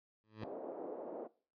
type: tone with exponential growth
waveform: 15% pulse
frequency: 108.6 Hz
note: A2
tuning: 22 cents flat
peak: -34 dBFS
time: 0.24-0.44 s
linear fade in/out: 0 ms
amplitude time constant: 42 ms
type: band-pass noise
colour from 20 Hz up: white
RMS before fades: -45 dBFS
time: 0.41-1.28 s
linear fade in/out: 20 ms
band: 290 to 620 Hz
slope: 24 dB/octave
effects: noise-tail reverb RT60 0.4 s tail -20 dB re dry + resampled to 11025 Hz